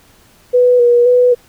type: tone with vibrato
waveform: sine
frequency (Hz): 487.4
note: B4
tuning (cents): -23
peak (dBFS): -6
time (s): 0.53-1.35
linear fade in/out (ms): 20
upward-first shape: square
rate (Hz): 1.9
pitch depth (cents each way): 25
effects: pink hiss -48 dBFS RMS until 1.48 s